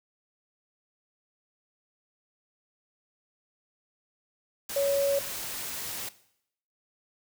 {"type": "tone in noise", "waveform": "sine", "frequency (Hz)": 559, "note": "C#5", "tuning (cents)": 14, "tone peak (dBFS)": -23, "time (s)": [4.76, 5.19], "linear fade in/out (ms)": 5, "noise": "white", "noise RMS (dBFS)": -36, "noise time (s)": [4.69, 6.09], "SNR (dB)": 10, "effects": ["noise-tail reverb RT60 0.7 s tail -17 dB re dry"]}